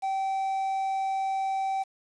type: tone with quantisation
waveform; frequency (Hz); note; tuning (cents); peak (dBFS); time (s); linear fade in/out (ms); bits
triangle; 773; G5; -24; -24; 0.02-1.84; 20; 8
effects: resampled to 22050 Hz